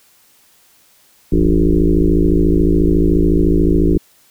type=tone with frequency modulation; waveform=sine; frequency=174.61 Hz; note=F3; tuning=in tune; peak=-9 dBFS; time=1.32-3.98 s; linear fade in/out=5 ms; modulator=54 Hz; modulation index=3.9; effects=white hiss -52 dBFS RMS until 4.3 s